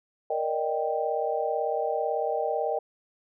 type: chord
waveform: sine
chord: Eb major seventh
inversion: second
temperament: equal with one note detuned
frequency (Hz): 466.2 / 584.3 / 622.3 / 784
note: Bb4 / D5 / Eb5 / G5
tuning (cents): 0 / -9 / 0 / 0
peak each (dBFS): -30 / -33 / -30 / -30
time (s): 0.3-2.79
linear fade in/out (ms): 5
effects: none